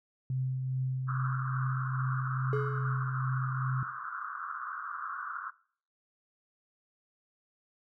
sine tone with tremolo, 130 Hz, C3, 11 cents flat, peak -28 dBFS, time 0.3-3.83 s, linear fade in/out 2 ms, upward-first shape triangle, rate 2.4 Hz, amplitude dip 35%
pink band-pass noise, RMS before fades -39 dBFS, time 1.07-5.51 s, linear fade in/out 20 ms, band 1100 to 1500 Hz, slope 96 dB/octave
triangle tone with exponential decay, 425.6 Hz, G#4, 42 cents sharp, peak -26 dBFS, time 2.53-3.18 s, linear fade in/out 0 ms, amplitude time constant 140 ms
effects noise-tail reverb RT60 0.5 s tail -20 dB re dry

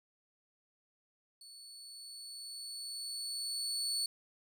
30% pulse tone with level ramp, 4438 Hz, C#8, 1 cent sharp, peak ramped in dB -49 to -29 dBFS, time 1.41-4.06 s, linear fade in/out 2 ms, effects none

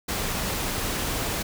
pink noise, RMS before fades -28 dBFS, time 0.08-1.43 s, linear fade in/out 10 ms, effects none

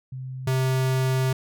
sine / square tone pair in turn, 130 / 130.72 Hz, C3 / C3, -11 / -1 cents, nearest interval unison, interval 10 cents, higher second, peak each -31 / -21 dBFS, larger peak second, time 0.12-0.47 / 0.47-1.33 s, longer second, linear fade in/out 5 ms, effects none

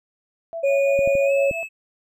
sine tone with tremolo, 665 Hz, E5, 15 cents sharp, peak -26 dBFS, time 0.53-1.63 s, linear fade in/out 0 ms, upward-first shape sine, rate 5.9 Hz, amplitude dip 90%
triangle tone with pitch glide, 2459 to 2599 Hz, D#7 to E7, -21 to -25 cents, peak -26 dBFS, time 0.63-1.69 s, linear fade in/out 50 ms, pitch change +96 cents, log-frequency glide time 1.25-1.32 s
sine tone, 554.4 Hz, C#5, in tune, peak -16 dBFS, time 0.63-1.51 s, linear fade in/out 10 ms
clicks, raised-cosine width 3 ms, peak -19 dBFS, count 4, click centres 0.991 / 1.075 / 1.153 / 1.512 s
effects none

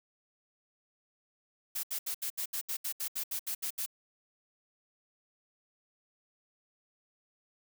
blue noise bursts, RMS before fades -35 dBFS, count 14, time 1.75-3.862 s, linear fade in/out 10 ms, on 84 ms, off 72 ms, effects none

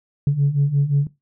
sine beating tone pair, 138.59 / 144.29 Hz, C#3 / D3, 0 / -30 cents, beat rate 5.7 Hz, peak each -19 / -15 dBFS, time 0.27-1.07 s, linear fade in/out 2 ms, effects noise-tail reverb RT60 0.2 s tail -19 dB re dry + tanh soft clip ceiling -10 dBFS

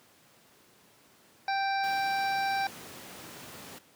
harmonic tone, 784 Hz, G5, in tune, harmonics 1 / 2 / 3 / 5 / 6 / 7, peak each -28 / -34 / -38 / -42 / -44 / -45 dBFS, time 1.48-2.67 s, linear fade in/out 2 ms
pink noise, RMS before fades -45 dBFS, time 1.83-3.79 s, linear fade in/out 10 ms
effects pink hiss -60 dBFS RMS until 3.95 s + high-pass 150 Hz 12 dB/octave

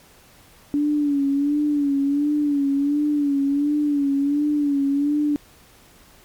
sine tone with vibrato, 287.1 Hz, D4, 39 cents flat, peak -17 dBFS, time 0.74-5.36 s, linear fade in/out 0 ms, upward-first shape sine, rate 1.4 Hz, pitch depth 61 cents each way, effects pink hiss -51 dBFS RMS until 6.24 s + MP3 96 kbps

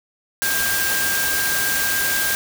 sine tone in noise, 1598 Hz, G6, 33 cents sharp, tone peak -22 dBFS, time 0.42-2.35 s, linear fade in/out 0 ms, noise white, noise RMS -22 dBFS, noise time 0.42-2.35 s, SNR -3 dB, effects none

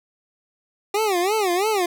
25% pulse tone with vibrato, 391.3 Hz, G4, 3 cents flat, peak -15 dBFS, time 0.94-1.86 s, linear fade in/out 5 ms, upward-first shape sine, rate 3 Hz, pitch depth 210 cents each way, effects none

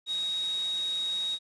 sine tone in noise, 3778 Hz, A#7, 22 cents sharp, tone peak -28 dBFS, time 0.06-1.39 s, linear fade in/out 50 ms, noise white, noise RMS -44 dBFS, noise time 0.06-1.39 s, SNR +13 dB, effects resampled to 22050 Hz

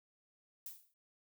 violet noise with exponential decay, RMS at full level -43 dBFS, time 0.66-0.94 s, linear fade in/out 2 ms, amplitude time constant 59 ms, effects none

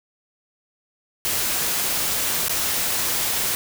white noise with dropouts, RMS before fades -23 dBFS, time 1.25-3.55 s, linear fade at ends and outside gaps 0 ms, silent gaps 2.483-2.495 s, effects none

